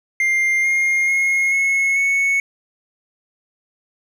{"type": "tone with pitch steps", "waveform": "triangle", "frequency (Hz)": [2100, 2127, 2154, 2182, 2210], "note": ["C7", "C7", "C7", "C#7", "C#7"], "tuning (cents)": [6, 28, 50, -28, -6], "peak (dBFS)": -13, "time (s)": [0.2, 2.4], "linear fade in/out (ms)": 2, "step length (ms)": 440, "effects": []}